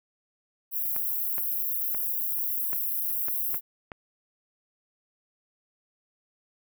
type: high-pass noise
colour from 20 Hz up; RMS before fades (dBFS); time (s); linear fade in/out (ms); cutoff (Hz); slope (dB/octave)
white; -29; 0.71-3.61; 50; 12000; 48
type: clicks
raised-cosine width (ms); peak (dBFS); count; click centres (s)
0.5; -23; 7; 0.963 / 1.382 / 1.947 / 2.731 / 3.284 / 3.544 / 3.918
effects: none